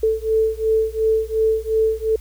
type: beating tone pair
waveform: sine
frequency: 440 / 442.8 Hz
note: A4 / A4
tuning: 0 / +11 cents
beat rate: 2.8 Hz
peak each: -19 dBFS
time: 0.03-2.16 s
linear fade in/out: 5 ms
effects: added 60 Hz sine -34 dBFS peak until 2.2 s + white hiss -50 dBFS RMS until 2.2 s